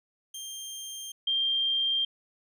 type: tone pair in turn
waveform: 20% pulse / sine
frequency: 3182 / 3182 Hz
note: G7 / G7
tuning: +25 / +25 cents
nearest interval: unison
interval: 0 cents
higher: neither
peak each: -32 / -24 dBFS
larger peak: second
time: 0.34-1.12 / 1.27-2.05 s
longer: neither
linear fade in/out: 5 ms
effects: none